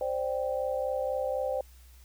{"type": "chord", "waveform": "sine", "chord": "C suspended second", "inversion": "none", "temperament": "equal", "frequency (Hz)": [523.3, 587.3, 784], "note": ["C5", "D5", "G5"], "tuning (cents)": [0, 0, 0], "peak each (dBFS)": [-30, -33, -36], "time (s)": [0.01, 1.61], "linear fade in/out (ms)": 2, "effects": ["added 62 Hz sine -51 dBFS peak until 2.04 s", "white hiss -61 dBFS RMS until 2.04 s"]}